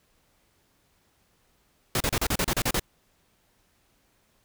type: noise bursts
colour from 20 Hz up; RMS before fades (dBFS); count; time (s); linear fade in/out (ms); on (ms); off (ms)
pink; -25; 10; 1.95-2.796; 2; 54; 34
effects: pink hiss -67 dBFS RMS until 4.44 s